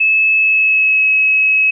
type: tone with pitch glide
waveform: sine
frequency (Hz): 2600 to 2567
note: E7 to E7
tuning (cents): -24 to -47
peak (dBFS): -9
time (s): 0-1.71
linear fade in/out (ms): 10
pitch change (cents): -23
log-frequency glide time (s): 0.37-1.07
effects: none